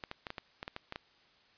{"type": "clicks", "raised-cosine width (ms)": 0.3, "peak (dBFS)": -23, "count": 10, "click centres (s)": [0.038, 0.114, 0.268, 0.304, 0.382, 0.629, 0.679, 0.764, 0.924, 0.959], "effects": ["white hiss -65 dBFS RMS until 1.57 s", "resampled to 11025 Hz"]}